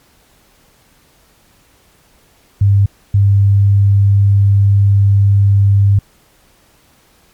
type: tone bursts at uneven times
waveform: sine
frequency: 99.9 Hz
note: G2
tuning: 33 cents sharp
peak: -6 dBFS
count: 2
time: 2.61-2.86 / 3.14-5.99 s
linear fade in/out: 5 ms
effects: pink hiss -51 dBFS RMS until 7.33 s + MP3 96 kbps